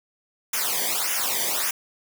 white noise with flanger, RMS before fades -25 dBFS, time 0.53-1.71 s, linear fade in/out 5 ms, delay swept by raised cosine 0.23 to 0.76 ms, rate 1.7 Hz, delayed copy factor -1, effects none

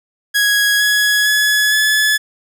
sawtooth tone with pitch steps, 1661.2 / 1679.5 / 1698.1 / 1716.8 Hz, G#6 / G#6 / G#6 / A6, 0 / +19 / +38 / -43 cents, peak -8 dBFS, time 0.34-2.18 s, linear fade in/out 20 ms, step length 460 ms, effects none

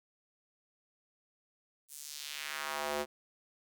square tone with high-pass filter sweep, 73.42 Hz, D2, in tune, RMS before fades -39 dBFS, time 1.88-3.06 s, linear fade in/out 50 ms, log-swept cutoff 9800 to 390 Hz, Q 1.3, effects none

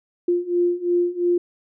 sine beating tone pair, 349.2 / 352.1 Hz, F4 / F4, 0 / +14 cents, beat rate 2.9 Hz, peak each -22 / -20 dBFS, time 0.28-1.38 s, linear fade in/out 5 ms, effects none

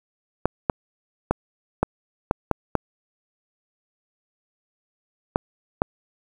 clicks, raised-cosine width 1 ms, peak -4 dBFS, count 9, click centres 0.456 / 0.698 / 1.31 / 1.83 / 2.311 / 2.513 / 2.753 / 5.359 / 5.819 s, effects 7-bit

